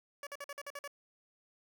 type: tone bursts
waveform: 15% pulse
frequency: 569 Hz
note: C#5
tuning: 45 cents sharp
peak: -35 dBFS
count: 8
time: 0.23-0.877 s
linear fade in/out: 2 ms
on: 38 ms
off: 49 ms
effects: none